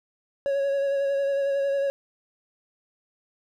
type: tone with vibrato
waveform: triangle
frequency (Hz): 555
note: C#5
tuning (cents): +2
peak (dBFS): -20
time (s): 0.46-1.9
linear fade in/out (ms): 0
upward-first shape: sine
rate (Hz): 11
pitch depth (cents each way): 21
effects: none